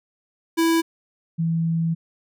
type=tone pair in turn; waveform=square / sine; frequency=329.6 / 164.8 Hz; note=E4 / E3; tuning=0 / 0 cents; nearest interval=octave; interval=1200 cents; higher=first; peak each=-17 / -19 dBFS; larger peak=first; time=0.57-0.82 / 1.38-1.95 s; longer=second; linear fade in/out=20 ms; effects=none